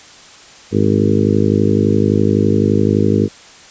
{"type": "harmonic tone with a mistuned harmonic", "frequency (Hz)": 51.8, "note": "G#1", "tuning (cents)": -4, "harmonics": [2, 3, 4, 5, 6, 7, 8, 9], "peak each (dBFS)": [-17, -22, -16, -19, -19, -20, -19, -22], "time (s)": [0.71, 3.29], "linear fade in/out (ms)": 50, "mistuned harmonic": 2, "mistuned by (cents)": -23, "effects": ["white hiss -40 dBFS RMS until 3.7 s", "resampled to 16000 Hz"]}